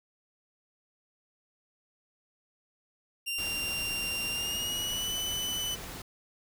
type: tone with pitch glide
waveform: sawtooth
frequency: 2780 to 2997 Hz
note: F7 to F#7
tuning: -9 to +22 cents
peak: -28 dBFS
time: 3.26-5.76 s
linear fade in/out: 20 ms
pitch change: +131 cents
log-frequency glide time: 4.31-5.13 s
type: noise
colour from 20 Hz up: pink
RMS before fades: -42 dBFS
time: 3.38-6.02 s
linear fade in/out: 5 ms
effects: none